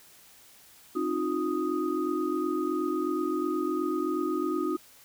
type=tone cluster; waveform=sine; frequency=267.5 / 310.4 / 358.5 / 1245 Hz; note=C4 / D#4 / F4 / D#6; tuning=+38 / -4 / +45 / +1 cents; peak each=-34 / -30 / -30 / -35 dBFS; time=0.95-4.77 s; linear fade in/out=10 ms; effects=white hiss -55 dBFS RMS until 5.04 s